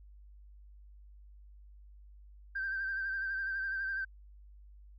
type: tone with vibrato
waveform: sine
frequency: 1568 Hz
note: G6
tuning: in tune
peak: -32 dBFS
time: 2.55-4.05 s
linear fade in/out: 10 ms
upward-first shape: sine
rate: 12 Hz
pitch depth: 39 cents each way
effects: tanh soft clip ceiling -28 dBFS + added 50 Hz sine -52 dBFS peak until 4.98 s